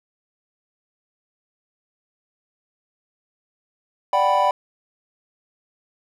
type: chord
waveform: triangle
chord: G major seventh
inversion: second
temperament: equal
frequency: 587.3 / 740 / 784 / 987.8 Hz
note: D5 / F#5 / G5 / B5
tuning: 0 / 0 / 0 / 0 cents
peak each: -20 / -21 / -20 / -17 dBFS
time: 4.13-4.51 s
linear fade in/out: 2 ms
effects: none